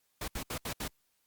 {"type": "noise bursts at uneven times", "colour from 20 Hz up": "pink", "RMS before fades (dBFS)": -37, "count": 5, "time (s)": [[0.21, 0.28], [0.35, 0.43], [0.5, 0.58], [0.65, 0.73], [0.8, 0.88]], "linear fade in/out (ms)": 5, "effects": ["white hiss -75 dBFS RMS until 1.26 s", "Opus 48 kbps"]}